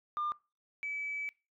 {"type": "tone pair in turn", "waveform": "sine", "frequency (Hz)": [1200, 2296], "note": ["D6", "D7"], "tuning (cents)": [37, -40], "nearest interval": "major seventh", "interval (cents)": 1123, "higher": "second", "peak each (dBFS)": [-30, -34], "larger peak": "first", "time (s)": [[0.17, 0.32], [0.83, 1.29]], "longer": "second", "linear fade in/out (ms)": 0, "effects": ["noise-tail reverb RT60 0.3 s tail -23 dB re dry", "tanh soft clip ceiling -28 dBFS"]}